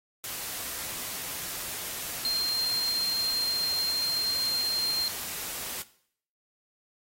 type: tone in noise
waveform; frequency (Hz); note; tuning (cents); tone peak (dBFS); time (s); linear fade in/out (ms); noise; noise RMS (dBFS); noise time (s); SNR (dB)
sine; 4186; C8; 0; -25; 2.25-5.08; 0; white; -36; 0.24-5.82; +8
effects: noise-tail reverb RT60 0.6 s tail -17 dB re dry + AAC 48 kbps